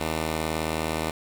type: tone pair together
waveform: 5% pulse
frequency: 79.4 / 299.8 Hz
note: D#2 / D4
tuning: +36 / +36 cents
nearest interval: octave + major seventh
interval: 2300 cents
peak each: -15 / -25 dBFS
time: 0-1.11 s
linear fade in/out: 5 ms
effects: none